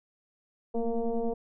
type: tone with frequency modulation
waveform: sine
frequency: 234.2 Hz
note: A#3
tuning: 8 cents sharp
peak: -26 dBFS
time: 0.74-1.34 s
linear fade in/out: 10 ms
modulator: 229 Hz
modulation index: 1.7
effects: none